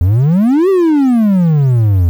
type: exponential two-way sweep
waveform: triangle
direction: up then down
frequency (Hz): 82.41 to 397.3 to 82.41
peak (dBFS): -5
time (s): 0.01-2.09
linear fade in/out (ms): 0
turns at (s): 0.69
effects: 7-bit